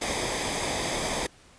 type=noise with comb filter; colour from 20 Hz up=pink; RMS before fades=-29 dBFS; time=0.01-1.27 s; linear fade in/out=10 ms; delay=0.71 ms; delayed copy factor=-0.6; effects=pink hiss -55 dBFS RMS until 1.58 s + resampled to 22050 Hz